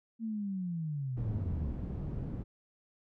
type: linear sweep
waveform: sine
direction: down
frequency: 230 to 58.2 Hz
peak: -33 dBFS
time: 0.19-1.76 s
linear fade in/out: 50 ms
type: low-pass noise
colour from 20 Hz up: white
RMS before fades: -38 dBFS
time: 1.16-2.44 s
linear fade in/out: 20 ms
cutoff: 150 Hz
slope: 12 dB/octave
effects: none